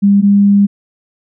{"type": "tone pair in turn", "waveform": "sine", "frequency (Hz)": [200.5, 201.3], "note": ["G3", "G3"], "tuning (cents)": [39, 46], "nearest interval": "unison", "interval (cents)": 7, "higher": "second", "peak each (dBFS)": -5, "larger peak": "neither", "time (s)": [[0.02, 0.22], [0.22, 0.67]], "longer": "second", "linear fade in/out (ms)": 20, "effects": []}